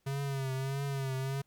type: tone with vibrato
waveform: square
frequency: 135.9 Hz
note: C#3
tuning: 34 cents flat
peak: -33 dBFS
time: 0.06-1.42 s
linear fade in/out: 10 ms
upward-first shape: triangle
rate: 1.6 Hz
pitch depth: 64 cents each way
effects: pink hiss -75 dBFS RMS until 1.46 s